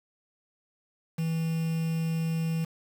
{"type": "tone with quantisation", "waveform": "triangle", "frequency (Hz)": 162.9, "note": "E3", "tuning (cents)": -20, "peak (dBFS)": -24, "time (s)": [1.18, 2.65], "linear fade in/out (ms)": 10, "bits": 7, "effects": []}